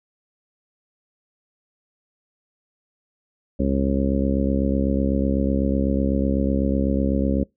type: harmonic tone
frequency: 68 Hz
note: C#2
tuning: 33 cents flat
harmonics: 1 / 2 / 3 / 4 / 5 / 6 / 7 / 8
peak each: -24 / -31 / -23 / -24 / -32 / -33 / -33 / -28 dBFS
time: 3.59-7.44 s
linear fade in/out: 10 ms
effects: noise-tail reverb RT60 0.2 s tail -26 dB re dry